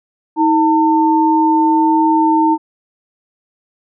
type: tone pair together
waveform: sine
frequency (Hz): 318.3 / 900.3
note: D#4 / A5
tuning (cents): +39 / +39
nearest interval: octave + tritone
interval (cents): 1800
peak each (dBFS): -12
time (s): 0.36-2.58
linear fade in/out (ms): 50
effects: none